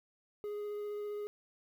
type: tone with vibrato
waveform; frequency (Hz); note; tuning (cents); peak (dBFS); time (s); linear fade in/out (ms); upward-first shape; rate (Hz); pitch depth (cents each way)
triangle; 415.3; G#4; 0; -35; 0.44-1.27; 0; triangle; 15; 10
effects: 11-bit